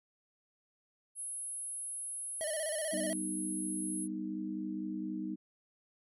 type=tone; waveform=sine; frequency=10620 Hz; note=E9; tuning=12 cents sharp; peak=-38 dBFS; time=1.15-4.08 s; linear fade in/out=50 ms
type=tone with vibrato; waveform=square; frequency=622.3 Hz; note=D#5; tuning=in tune; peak=-36 dBFS; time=2.41-3.13 s; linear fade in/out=0 ms; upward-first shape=square; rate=16 Hz; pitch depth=66 cents each way
type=chord; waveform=sine; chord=G augmented; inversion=none; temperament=equal; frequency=196 / 246.9 / 311.1 Hz; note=G3 / B3 / D#4; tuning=0 / 0 / 0 cents; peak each=-40 / -43 / -38 dBFS; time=2.92-5.36 s; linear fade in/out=20 ms
effects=none